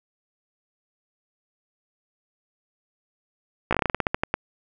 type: slowing click train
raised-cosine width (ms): 0.5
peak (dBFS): -6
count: 14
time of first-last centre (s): 3.71-4.34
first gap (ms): 16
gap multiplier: 1.17
effects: none